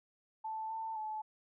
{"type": "tone with pitch steps", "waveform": "sine", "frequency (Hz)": [879, 891, 864], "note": ["A5", "A5", "A5"], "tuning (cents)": [-2, 22, -32], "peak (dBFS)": -37, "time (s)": [0.44, 1.22], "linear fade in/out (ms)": 10, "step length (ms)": 260, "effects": []}